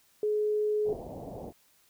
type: tone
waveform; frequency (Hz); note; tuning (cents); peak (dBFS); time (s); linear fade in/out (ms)
sine; 422.8; G#4; +31; -25; 0.23-0.93; 2
type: low-pass noise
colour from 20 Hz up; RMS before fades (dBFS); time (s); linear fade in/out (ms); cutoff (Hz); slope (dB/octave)
white; -41; 0.84-1.53; 50; 750; 48
effects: white hiss -65 dBFS RMS until 1.89 s